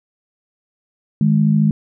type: tone pair together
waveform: sine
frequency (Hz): 155.56 / 209.2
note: D#3 / G#3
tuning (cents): 0 / +13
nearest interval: perfect fourth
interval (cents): 513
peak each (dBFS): -14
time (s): 1.21-1.71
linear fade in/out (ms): 2
effects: none